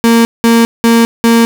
35% pulse tone bursts, 230.9 Hz, A#3, 16 cents flat, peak -3 dBFS, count 4, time 0.04-1.45 s, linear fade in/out 0 ms, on 210 ms, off 190 ms, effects 7-bit

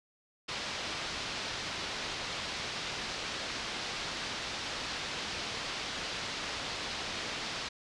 white low-pass noise, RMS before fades -38 dBFS, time 0.48-7.69 s, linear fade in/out 10 ms, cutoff 5000 Hz, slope 24 dB/octave, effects resampled to 24000 Hz

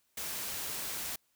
white noise, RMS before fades -38 dBFS, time 0.17-1.16 s, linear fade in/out 5 ms, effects white hiss -74 dBFS RMS until 1.35 s

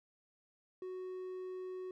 triangle tone, 370 Hz, F#4, in tune, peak -39 dBFS, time 0.82-1.91 s, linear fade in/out 2 ms, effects none

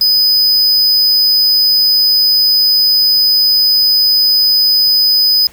square tone, 5000 Hz, D#8, 8 cents sharp, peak -8 dBFS, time 0.01-5.47 s, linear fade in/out 2 ms, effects pink hiss -41 dBFS RMS until 5.52 s

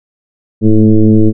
sine tone with frequency modulation, 110 Hz, A2, in tune, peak -3 dBFS, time 0.61-1.33 s, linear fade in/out 50 ms, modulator 108 Hz, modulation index 2.5, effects none

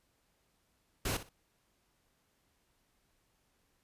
pink noise with echo, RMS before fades -34 dBFS, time 1.05-1.17 s, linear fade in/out 5 ms, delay 61 ms, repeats 2, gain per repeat -13 dB, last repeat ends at 1.292 s, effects pink hiss -75 dBFS RMS until 3.83 s + resampled to 32000 Hz

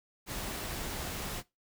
pink noise, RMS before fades -38 dBFS, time 0.26-1.43 s, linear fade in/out 50 ms, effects noise-tail reverb RT60 0.2 s tail -19 dB re dry

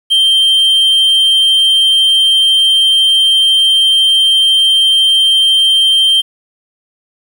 triangle tone, 3147 Hz, G7, 6 cents sharp, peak -5 dBFS, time 0.1-6.22 s, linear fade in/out 20 ms, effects 7-bit

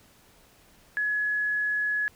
sine tone, 1692 Hz, G#6, 32 cents sharp, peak -24 dBFS, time 0.97-2.08 s, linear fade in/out 0 ms, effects pink hiss -58 dBFS RMS until 2.15 s

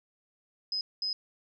sine tone bursts at uneven times, 5050 Hz, D#8, 25 cents sharp, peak -29 dBFS, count 2, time 0.72-0.81 / 1.02-1.13 s, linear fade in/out 2 ms, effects none

